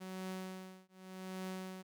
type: tone with tremolo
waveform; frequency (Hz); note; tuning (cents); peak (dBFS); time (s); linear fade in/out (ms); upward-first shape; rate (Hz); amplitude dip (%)
sawtooth; 187.1; F#3; +20; -36; 0-1.83; 20; triangle; 0.85; 100
effects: none